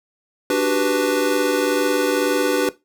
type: chord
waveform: square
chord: G major seventh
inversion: second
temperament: equal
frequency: 293.7 / 370 / 392 / 493.9 Hz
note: D4 / F#4 / G4 / B4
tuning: 0 / 0 / 0 / 0 cents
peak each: -22 / -24 / -25 / -21 dBFS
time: 0.5-2.69 s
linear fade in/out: 2 ms
effects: noise-tail reverb RT60 0.2 s tail -17 dB re dry